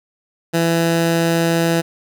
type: tone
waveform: 15% pulse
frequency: 166.8 Hz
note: E3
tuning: 21 cents sharp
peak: -8 dBFS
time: 0.53-1.82 s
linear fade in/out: 20 ms
effects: none

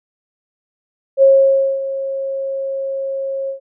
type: tone with ADSR envelope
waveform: sine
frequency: 542 Hz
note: C#5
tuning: 39 cents flat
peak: -5 dBFS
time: 1.17-3.6 s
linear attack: 54 ms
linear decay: 570 ms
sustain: -14 dB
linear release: 110 ms
effects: none

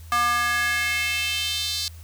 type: tone with high-pass filter sweep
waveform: square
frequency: 239.1 Hz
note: A#3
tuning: 44 cents sharp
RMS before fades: -24 dBFS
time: 0.12-1.88 s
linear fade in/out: 0 ms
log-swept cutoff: 1100 to 4400 Hz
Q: 3.2
effects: added 82 Hz sine -39 dBFS peak until 2.03 s + white hiss -52 dBFS RMS until 2.03 s

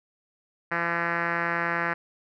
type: tone with low-pass filter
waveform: 5% pulse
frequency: 170 Hz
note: F3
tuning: 46 cents flat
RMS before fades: -27 dBFS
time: 0.71-1.94 s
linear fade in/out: 10 ms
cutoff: 1800 Hz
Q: 2.7
effects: none

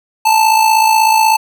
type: tone with amplitude modulation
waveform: square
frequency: 880 Hz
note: A5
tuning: in tune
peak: -6 dBFS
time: 0.25-1.37 s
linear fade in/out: 10 ms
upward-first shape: sine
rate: 56.3 Hz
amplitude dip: 55%
effects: none

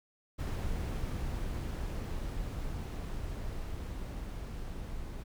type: noise with level ramp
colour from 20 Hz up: brown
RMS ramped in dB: -34 to -41 dBFS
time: 0.38-5.24 s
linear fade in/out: 20 ms
effects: none

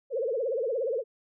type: tone with vibrato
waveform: sine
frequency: 493.9 Hz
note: B4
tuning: in tune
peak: -26 dBFS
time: 0.1-1.04 s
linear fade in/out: 50 ms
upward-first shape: triangle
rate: 17 Hz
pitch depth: 260 cents each way
effects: none

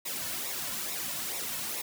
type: noise with flanger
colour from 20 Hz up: white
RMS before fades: -35 dBFS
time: 0.05-1.82 s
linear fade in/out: 10 ms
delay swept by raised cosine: 0.64 to 2.54 ms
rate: 2.3 Hz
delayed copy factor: -0.7
effects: none

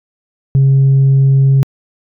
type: tone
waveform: sine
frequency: 135.9 Hz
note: C#3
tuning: 34 cents flat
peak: -4 dBFS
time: 0.55-1.63 s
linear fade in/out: 0 ms
effects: tanh soft clip ceiling -4 dBFS

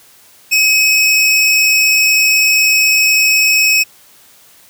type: tone pair together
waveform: square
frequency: 2544 / 5391 Hz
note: D#7 / E8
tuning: +38 / +38 cents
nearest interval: octave + minor second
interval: 1300 cents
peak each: -10 / -16 dBFS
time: 0.51-3.84 s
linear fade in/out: 20 ms
effects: white hiss -45 dBFS RMS until 4.69 s + high-pass 60 Hz 12 dB/octave

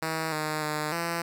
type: tone with pitch steps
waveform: 5% pulse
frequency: 160.2 / 154 / 152 / 169.1 Hz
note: E3 / D#3 / D#3 / E3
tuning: -49 / -17 / -40 / +44 cents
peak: -17 dBFS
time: 0.02-1.22 s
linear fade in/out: 5 ms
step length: 300 ms
effects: none

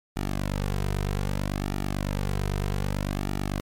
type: tone with flanger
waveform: sawtooth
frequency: 49 Hz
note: G1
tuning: in tune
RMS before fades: -28 dBFS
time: 0.16-3.6 s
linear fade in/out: 0 ms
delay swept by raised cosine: 1.9 to 3.6 ms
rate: 0.63 Hz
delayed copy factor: -0.75
effects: MP3 64 kbps

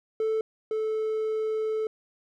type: tone pair in turn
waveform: triangle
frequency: 440 / 436.5 Hz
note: A4 / A4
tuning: 0 / -14 cents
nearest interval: unison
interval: 14 cents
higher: first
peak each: -21 / -23 dBFS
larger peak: first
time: 0.2-0.41 / 0.71-1.87 s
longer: second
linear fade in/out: 2 ms
effects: tanh soft clip ceiling -17 dBFS

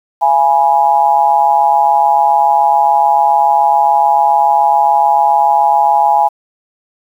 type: tone with amplitude modulation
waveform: sine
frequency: 831 Hz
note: G#5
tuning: 1 cent sharp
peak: -3 dBFS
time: 0.21-6.29 s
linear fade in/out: 20 ms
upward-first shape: sine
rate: 147 Hz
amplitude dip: 90%
effects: 7-bit

